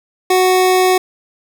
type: tone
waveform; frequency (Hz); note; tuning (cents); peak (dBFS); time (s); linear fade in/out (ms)
25% pulse; 370; F#4; 0; -6; 0.3-0.98; 5
effects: none